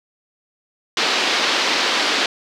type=band-pass noise; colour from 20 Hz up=white; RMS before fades=-19 dBFS; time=0.97-2.26 s; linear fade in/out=2 ms; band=250 to 4600 Hz; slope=24 dB/octave; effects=none